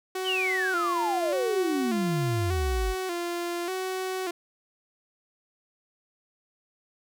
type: tone with vibrato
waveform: sawtooth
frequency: 360 Hz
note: F#4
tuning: 47 cents flat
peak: -25 dBFS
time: 0.15-4.31 s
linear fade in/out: 5 ms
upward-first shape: square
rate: 0.85 Hz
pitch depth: 68 cents each way
type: exponential sweep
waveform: sine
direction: down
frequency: 3175 to 44.2 Hz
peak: -25 dBFS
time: 0.24-2.95 s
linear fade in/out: 50 ms
effects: none